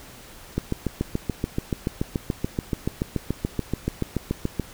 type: click train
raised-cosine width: 3 ms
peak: -10 dBFS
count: 29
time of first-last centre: 0.58-4.597 s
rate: 6.97 Hz
effects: pink hiss -45 dBFS RMS until 4.73 s